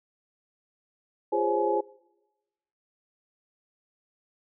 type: tone cluster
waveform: sine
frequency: 345.9 / 410.2 / 522 / 553 / 848 Hz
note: F4 / G#4 / C5 / C#5 / G#5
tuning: -17 / -21 / -4 / -4 / +36 cents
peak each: -30 / -28 / -29 / -35 / -28 dBFS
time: 1.32-1.81 s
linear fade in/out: 10 ms
effects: noise-tail reverb RT60 1.0 s tail -23 dB re dry